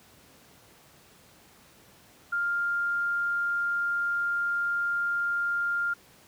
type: tone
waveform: sine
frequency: 1400 Hz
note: F6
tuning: 4 cents sharp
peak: -25 dBFS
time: 2.32-5.94 s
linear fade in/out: 10 ms
effects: pink hiss -56 dBFS RMS until 6.27 s + high-pass 80 Hz 12 dB/octave